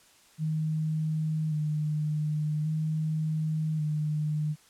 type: tone with vibrato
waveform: sine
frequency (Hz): 154.2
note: D#3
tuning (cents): -15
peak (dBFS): -26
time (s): 0.38-4.56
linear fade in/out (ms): 50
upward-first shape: square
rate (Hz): 0.44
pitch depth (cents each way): 25
effects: white hiss -59 dBFS RMS until 4.69 s + low-pass 10000 Hz 12 dB/octave